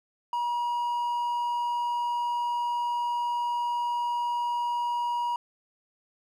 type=tone; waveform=triangle; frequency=958 Hz; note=A#5; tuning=47 cents sharp; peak=-24 dBFS; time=0.33-5.36 s; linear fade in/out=2 ms; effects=none